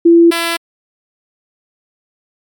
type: tone pair in turn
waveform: sine / 5% pulse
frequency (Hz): 337.6 / 336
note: E4 / E4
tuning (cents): +41 / +33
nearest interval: unison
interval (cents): 8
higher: first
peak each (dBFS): -3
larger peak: neither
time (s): 0.05-0.31 / 0.31-0.57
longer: neither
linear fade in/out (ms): 10
effects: MP3 96 kbps